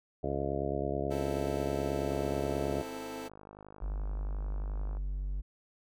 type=harmonic tone; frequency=69.3 Hz; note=C#2; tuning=in tune; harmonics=1 / 2 / 3 / 4 / 5 / 6 / 7 / 8 / 9 / 10; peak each=-39 / -39 / -43 / -40 / -39 / -37 / -43 / -42 / -38 / -41 dBFS; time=0.23-2.82 s; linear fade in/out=10 ms
type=chord; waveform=25% pulse; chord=A minor; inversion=first; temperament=equal; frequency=261.6 / 329.6 / 440 Hz; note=C4 / E4 / A4; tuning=0 / 0 / 0 cents; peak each=-39 / -42 / -39 dBFS; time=1.1-3.29 s; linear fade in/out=20 ms
type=click train; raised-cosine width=1 ms; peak=-35 dBFS; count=148; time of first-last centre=2.11-4.97 s; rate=51.4 Hz
type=tone; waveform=triangle; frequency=48.03 Hz; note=G1; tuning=35 cents flat; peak=-30 dBFS; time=3.81-5.42 s; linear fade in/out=20 ms
effects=none